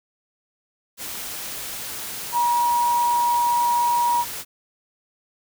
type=tone in noise; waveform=sine; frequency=956 Hz; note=A#5; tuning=43 cents sharp; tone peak=-17 dBFS; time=2.32-4.25 s; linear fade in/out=50 ms; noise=white; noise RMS=-32 dBFS; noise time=0.97-4.45 s; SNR=+12 dB; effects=none